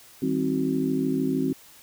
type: harmonic tone with a mistuned harmonic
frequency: 53.1 Hz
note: G#1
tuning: 39 cents sharp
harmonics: 3 / 4 / 5 / 6 / 7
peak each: -32 / -32 / -24 / -32 / -30 dBFS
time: 0.22-1.53 s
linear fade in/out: 5 ms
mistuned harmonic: 4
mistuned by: -120 cents
effects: white hiss -51 dBFS RMS until 1.82 s